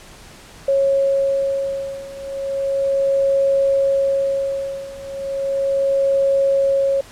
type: beating tone pair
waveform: sine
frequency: 548 / 548.35 Hz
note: C#5 / C#5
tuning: -20 / -19 cents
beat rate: 0.35 Hz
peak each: -20 / -18 dBFS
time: 0.68-7.01 s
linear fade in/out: 5 ms
effects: pink hiss -42 dBFS RMS until 7.11 s + low-pass 10000 Hz 12 dB/octave